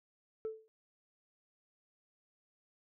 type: tone with exponential decay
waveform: sine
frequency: 440 Hz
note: A4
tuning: in tune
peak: -31 dBFS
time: 0.45-0.68 s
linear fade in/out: 0 ms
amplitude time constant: 50 ms
effects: tanh soft clip ceiling -33 dBFS